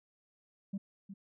sine tone with echo, 196 Hz, G3, in tune, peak -32 dBFS, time 0.73-0.78 s, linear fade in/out 10 ms, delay 360 ms, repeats 1, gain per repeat -11 dB, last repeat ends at 1.14 s, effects tanh soft clip ceiling -32 dBFS

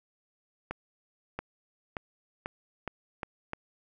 accelerating click train, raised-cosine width 0.5 ms, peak -19 dBFS, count 7, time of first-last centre 0.71-3.534 s, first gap 680 ms, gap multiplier 0.85, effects none

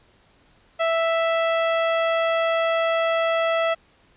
sawtooth tone, 659.3 Hz, E5, in tune, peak -15 dBFS, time 0.79-3.75 s, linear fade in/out 20 ms, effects pink hiss -58 dBFS RMS until 4.16 s + resampled to 8000 Hz

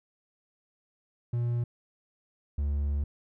triangle tone pair in turn, 119.5 / 71.86 Hz, A#2 / D2, +43 / -37 cents, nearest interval major sixth, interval 880 cents, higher first, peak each -24 dBFS, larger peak neither, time 1.33-1.64 / 2.58-3.04 s, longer second, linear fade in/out 5 ms, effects none

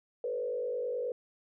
sine tone with frequency modulation, 491.9 Hz, B4, 7 cents flat, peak -31 dBFS, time 0.24-1.12 s, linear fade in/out 2 ms, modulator 49.6 Hz, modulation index 0.94, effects none

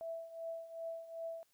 sine tone with tremolo, 660 Hz, E5, 2 cents sharp, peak -38 dBFS, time 0.01-1.43 s, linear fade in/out 0 ms, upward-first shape triangle, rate 2.6 Hz, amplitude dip 80%, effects white hiss -75 dBFS RMS until 1.53 s

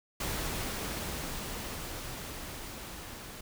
pink noise with level ramp, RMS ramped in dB -34 to -45 dBFS, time 0.2-3.41 s, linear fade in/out 5 ms, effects none

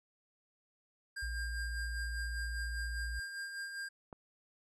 square tone with tremolo, 1603 Hz, G6, 38 cents sharp, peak -39 dBFS, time 1.16-3.89 s, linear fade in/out 10 ms, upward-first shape sine, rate 5 Hz, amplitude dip 45%
sine tone, 58.4 Hz, A#1, 4 cents sharp, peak -37 dBFS, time 1.22-3.2 s, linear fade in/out 10 ms
click, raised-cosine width 1 ms, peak -33 dBFS, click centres 4.128 s
effects resampled to 24000 Hz

